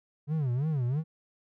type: tone with vibrato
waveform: triangle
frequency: 138.59 Hz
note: C#3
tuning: in tune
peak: -24 dBFS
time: 0.27-1.04 s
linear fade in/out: 50 ms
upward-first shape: sine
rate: 3 Hz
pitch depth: 250 cents each way
effects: none